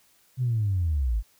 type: linear sweep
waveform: sine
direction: down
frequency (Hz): 130.81 to 47.69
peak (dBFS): -21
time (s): 0.37-1.23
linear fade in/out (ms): 50
effects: tanh soft clip ceiling -17 dBFS + white hiss -62 dBFS RMS until 1.39 s